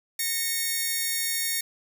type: tone pair together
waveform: 5% pulse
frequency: 1845.5 / 2200 Hz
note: A#6 / C#7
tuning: -18 / -14 cents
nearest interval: minor third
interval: 304 cents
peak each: -18 dBFS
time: 0.19-1.61 s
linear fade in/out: 5 ms
effects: none